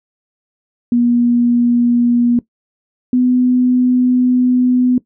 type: tone pair in turn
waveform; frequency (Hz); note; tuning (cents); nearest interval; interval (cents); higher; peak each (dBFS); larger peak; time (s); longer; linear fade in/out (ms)
sine; 240 / 250.3; B3 / B3; -49 / +23; minor second; 72; second; -9; neither; 0.92-2.39 / 3.13-4.98; second; 2
effects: noise-tail reverb RT60 0.1 s tail -18 dB re dry